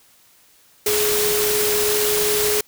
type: tone in noise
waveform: sine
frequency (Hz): 420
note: G#4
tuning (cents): +19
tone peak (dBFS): -20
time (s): 0.86-2.61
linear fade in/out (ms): 5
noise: white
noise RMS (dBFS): -21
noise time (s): 0.86-2.61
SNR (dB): -2
effects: white hiss -54 dBFS RMS until 2.67 s